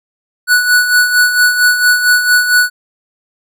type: tone with tremolo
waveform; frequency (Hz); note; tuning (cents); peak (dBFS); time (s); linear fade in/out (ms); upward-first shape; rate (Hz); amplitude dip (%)
square; 1476; F#6; -5; -6; 0.47-2.7; 50; sine; 4.4; 60
effects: none